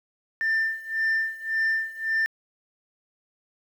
sine tone with tremolo, 1788 Hz, A6, 27 cents sharp, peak -18 dBFS, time 0.41-2.26 s, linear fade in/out 0 ms, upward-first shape sine, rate 1.8 Hz, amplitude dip 90%, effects tanh soft clip ceiling -19 dBFS + 9-bit

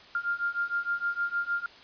sine beating tone pair, 1396.9 / 1403.4 Hz, F6 / F6, 0 / +8 cents, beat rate 6.5 Hz, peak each -31 / -30 dBFS, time 0.15-1.66 s, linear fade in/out 2 ms, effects white hiss -51 dBFS RMS until 1.83 s + resampled to 11025 Hz

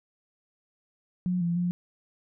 sine tone with pitch steps, 180.4 / 171.4 / 176.5 Hz, F#3 / F3 / F3, -44 / -32 / +19 cents, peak -24 dBFS, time 1.26-1.71 s, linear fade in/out 0 ms, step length 150 ms, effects none

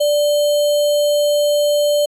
sine tone with sample-and-hold, 587.3 Hz, D5, in tune, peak -12 dBFS, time 0-2.06 s, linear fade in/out 10 ms, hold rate 3675 Hz, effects resampled to 32000 Hz

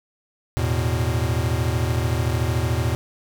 square chord, E suspended fourth, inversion none, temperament equal, 82.41 / 110 / 123.47 Hz, E2 / A2 / B2, 0 / 0 / 0 cents, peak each -25 dBFS, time 0.57-2.95 s, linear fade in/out 0 ms, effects none

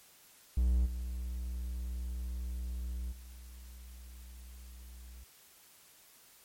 triangle tone with level steps, 61.2 Hz, B1, 15 cents flat, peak -23 / -33 / -45 dBFS, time 0.57-5.24 s, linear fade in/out 5 ms, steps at 0.85 / 3.11 s, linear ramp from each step 20 ms, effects white hiss -60 dBFS RMS until 6.44 s + MP3 64 kbps

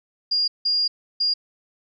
sine tone bursts at uneven times, 4828 Hz, D8, 47 cents sharp, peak -18 dBFS, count 3, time 0.31-0.48 / 0.65-0.88 / 1.2-1.34 s, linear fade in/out 10 ms, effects none

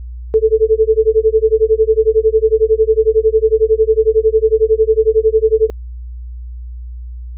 sine tone with tremolo, 440 Hz, A4, in tune, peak -5 dBFS, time 0.34-5.7 s, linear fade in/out 0 ms, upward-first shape sine, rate 11 Hz, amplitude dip 100%, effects added 60 Hz sine -25 dBFS peak until 7.37 s

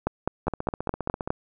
two click trains, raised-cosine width 1 ms, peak -9 / -15 dBFS, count 7 / 13, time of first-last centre 0.07-1.305 / 0.47-1.275 s, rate 4.86 / 14.9 Hz, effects none

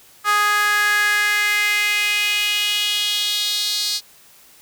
sawtooth tone with high-pass filter sweep, 415.3 Hz, G#4, in tune, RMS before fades -19 dBFS, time 0.24-4.01 s, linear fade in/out 50 ms, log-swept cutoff 1300 to 4400 Hz, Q 4, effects white hiss -49 dBFS RMS until 4.61 s

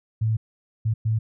sine tone bursts at uneven times, 110.6 Hz, A2, 9 cents sharp, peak -19 dBFS, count 3, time 0.21-0.37 / 0.85-0.94 / 1.05-1.19 s, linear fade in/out 10 ms, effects none

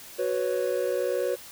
triangle chord, F# suspended fourth, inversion none, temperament equal, 370 / 493.9 / 554.4 Hz, F#4 / B4 / C#5, 0 / 0 / 0 cents, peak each -28 / -26 / -27 dBFS, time 0.18-1.36 s, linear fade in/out 20 ms, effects white hiss -45 dBFS RMS until 1.51 s

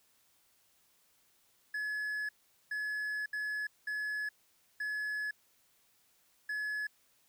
triangle tone bursts at uneven times, 1702 Hz, G#6, 42 cents sharp, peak -32 dBFS, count 6, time 1.74-2.29 / 2.71-3.26 / 3.33-3.67 / 3.87-4.29 / 4.8-5.31 / 6.49-6.87 s, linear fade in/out 5 ms, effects white hiss -70 dBFS RMS until 7.28 s

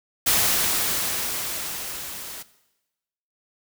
white noise with level ramp, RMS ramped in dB -19 to -37 dBFS, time 0.26-2.43 s, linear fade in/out 10 ms, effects noise-tail reverb RT60 1.0 s tail -17 dB re dry

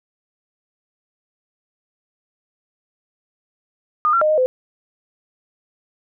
sine tone with pitch steps, 1222 / 1362 / 614 / 619 / 511 Hz, D#6 / F6 / D#5 / D#5 / C5, -32 / -44 / -23 / -9 / -41 cents, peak -13 dBFS, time 4.05-4.46 s, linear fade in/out 0 ms, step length 82 ms, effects none

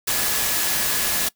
sine tone in noise, 1700 Hz, G#6, 40 cents sharp, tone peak -33 dBFS, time 0.07-1.29 s, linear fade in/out 10 ms, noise white, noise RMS -22 dBFS, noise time 0.07-1.29 s, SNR -14 dB, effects noise-tail reverb RT60 0.1 s tail -21 dB re dry

